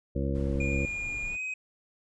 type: harmonic tone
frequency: 68.7 Hz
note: C#2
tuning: 15 cents flat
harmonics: 1 / 2 / 3 / 4 / 5 / 7 / 8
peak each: -30 / -33 / -35 / -36 / -37 / -38 / -39 dBFS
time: 0.15-0.86 s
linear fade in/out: 10 ms
type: noise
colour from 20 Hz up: brown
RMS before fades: -41 dBFS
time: 0.34-1.37 s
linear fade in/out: 20 ms
type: tone with pitch glide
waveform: triangle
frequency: 2425 to 2522 Hz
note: D#7 to D#7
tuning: -45 to +23 cents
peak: -30 dBFS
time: 0.6-1.54 s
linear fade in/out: 5 ms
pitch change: +68 cents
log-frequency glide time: 1.25-1.41 s
effects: resampled to 24000 Hz